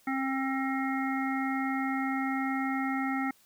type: harmonic tone with a mistuned harmonic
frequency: 267.9 Hz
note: C4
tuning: 41 cents sharp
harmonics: 1 / 3 / 5 / 7 / 8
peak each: -30 / -35 / -37 / -38 / -39 dBFS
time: 0.07-3.31 s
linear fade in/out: 5 ms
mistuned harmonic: 3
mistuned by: -18 cents
effects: white hiss -63 dBFS RMS until 3.45 s